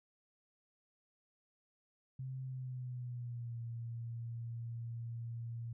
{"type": "tone with pitch glide", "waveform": "sine", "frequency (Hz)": [130.81, 116.54], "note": ["C3", "A#2"], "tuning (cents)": [0, 0], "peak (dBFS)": -40, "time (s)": [2.19, 5.73], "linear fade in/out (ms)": 5, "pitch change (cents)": -200, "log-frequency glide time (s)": [2.43, 3.6], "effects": []}